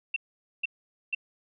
sine tone bursts, 2700 Hz, E7, 41 cents sharp, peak -25 dBFS, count 3, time 0.14-1.149 s, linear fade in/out 5 ms, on 23 ms, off 470 ms, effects none

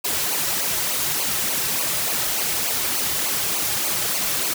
white noise with flanger, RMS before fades -23 dBFS, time 0.04-4.54 s, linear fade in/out 10 ms, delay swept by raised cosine 0.55 to 4.35 ms, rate 3.4 Hz, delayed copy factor -0.8, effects none

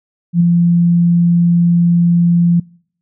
sine tone with ADSR envelope, 172 Hz, F3, 26 cents flat, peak -5 dBFS, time 0.33-2.6 s, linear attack 74 ms, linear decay 7 ms, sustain -3 dB, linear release 6 ms, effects noise-tail reverb RT60 0.6 s tail -26 dB re dry

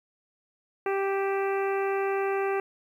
harmonic tone with a mistuned harmonic, 392 Hz, G4, in tune, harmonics 1 / 2 / 3 / 4 / 5 / 6 / 7, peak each -26 / -32 / -36 / -38 / -40 / -42 / -43 dBFS, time 0.86-2.6 s, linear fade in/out 2 ms, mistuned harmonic 7, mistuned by -42 cents, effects 10-bit

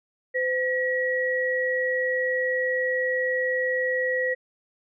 sine tone pair together, 510 / 1916 Hz, C5 / A#6, -44 / +47 cents, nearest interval octave + major seventh, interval 2291 cents, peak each -25 dBFS, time 0.34-4.35 s, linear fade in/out 20 ms, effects none

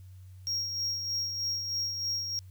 triangle tone with tremolo, 5588 Hz, F8, in tune, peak -27 dBFS, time 0.47-2.39 s, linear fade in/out 0 ms, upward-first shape sine, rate 3.2 Hz, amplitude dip 45%, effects added 93 Hz sine -46 dBFS peak until 2.5 s + white hiss -68 dBFS RMS until 2.5 s

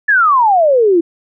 sine exponential sweep, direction down, 1760 to 323.7 Hz, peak -7 dBFS, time 0.08-1.01 s, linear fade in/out 10 ms, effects none

